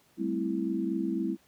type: chord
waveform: sine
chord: A minor seventh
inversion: third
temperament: equal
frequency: 196 / 220 / 261.6 / 329.6 Hz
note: G3 / A3 / C4 / E4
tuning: 0 / 0 / 0 / 0 cents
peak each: -33 / -35 / -34 / -31 dBFS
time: 0.17-1.37 s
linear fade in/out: 50 ms
effects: pink hiss -64 dBFS RMS until 1.47 s + high-pass 100 Hz 12 dB/octave